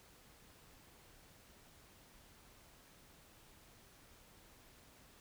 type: silence
effects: pink hiss -63 dBFS RMS until 5.2 s